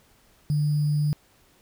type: tone with sample-and-hold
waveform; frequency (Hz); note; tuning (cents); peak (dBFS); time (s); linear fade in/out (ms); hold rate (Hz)
sine; 148.6; D3; +21; -20; 0.5-1.13; 0; 4900
effects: pink hiss -60 dBFS RMS until 1.61 s